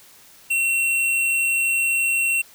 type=tone with hard clipping; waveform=sine; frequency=2723 Hz; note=F7; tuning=44 cents flat; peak=-19 dBFS; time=0.5-2.42 s; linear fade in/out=10 ms; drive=17 dB; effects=white hiss -49 dBFS RMS until 2.54 s